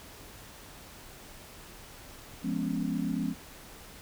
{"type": "chord", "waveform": "sine", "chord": "C# dominant seventh", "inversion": "first", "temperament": "just", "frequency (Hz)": [173.24, 207.9, 249.5, 277.2], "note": ["E#3", "G#3", "B3", "C#4"], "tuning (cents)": [-14, 2, 18, 0], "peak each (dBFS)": -34, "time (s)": [2.42, 3.35], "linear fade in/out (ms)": 50, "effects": ["pink hiss -49 dBFS RMS until 4.01 s"]}